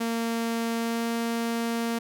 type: tone with pitch glide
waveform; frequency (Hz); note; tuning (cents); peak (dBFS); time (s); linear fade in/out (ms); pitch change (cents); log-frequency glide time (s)
sawtooth; 230 to 231.6; A#3 to A#3; -23 to -11; -22; 0-1.99; 10; +12; 0.77-1.07
effects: none